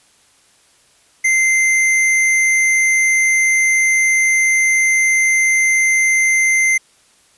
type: tone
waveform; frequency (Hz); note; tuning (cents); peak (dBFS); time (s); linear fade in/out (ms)
square; 2081; C7; -10; -12; 1.24-6.78; 10
effects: white hiss -53 dBFS RMS until 7.37 s + resampled to 24000 Hz